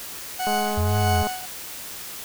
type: tone with tremolo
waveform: 40% pulse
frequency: 740 Hz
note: F#5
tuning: in tune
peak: -20 dBFS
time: 0.39-1.46 s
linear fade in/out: 10 ms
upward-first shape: triangle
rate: 1.7 Hz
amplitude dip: 90%
type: click train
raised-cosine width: 1 ms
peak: -16 dBFS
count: 169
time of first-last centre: 0.47-1.27 s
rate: 210 Hz
type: linear two-way sweep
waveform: sine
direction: up then down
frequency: 83.9 to 101.7 to 83.9 Hz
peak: -20 dBFS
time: 0.77-1.23 s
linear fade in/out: 10 ms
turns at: 0.98 s
effects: white hiss -36 dBFS RMS until 2.24 s